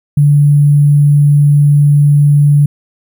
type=tone with sample-and-hold; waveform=sine; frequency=145.4 Hz; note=D3; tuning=17 cents flat; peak=-4 dBFS; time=0.17-2.66 s; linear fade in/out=5 ms; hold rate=11025 Hz; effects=none